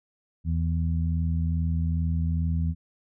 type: harmonic tone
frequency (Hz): 82.41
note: E2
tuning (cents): 0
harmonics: 1 / 2 / 3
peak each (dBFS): -24 / -28 / -38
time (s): 0.44-2.75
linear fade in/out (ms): 50
effects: none